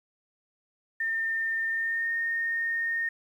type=tone with pitch glide; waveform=sine; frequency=1809 to 1838.5 Hz; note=A6 to A#6; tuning=+48 to -24 cents; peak=-26 dBFS; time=1-3.09 s; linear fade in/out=5 ms; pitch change=+28 cents; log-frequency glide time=1.69-2.1 s; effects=10-bit